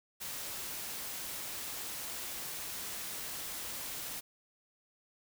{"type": "noise", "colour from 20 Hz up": "white", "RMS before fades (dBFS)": -41, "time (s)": [0.2, 4.21], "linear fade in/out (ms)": 20, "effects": []}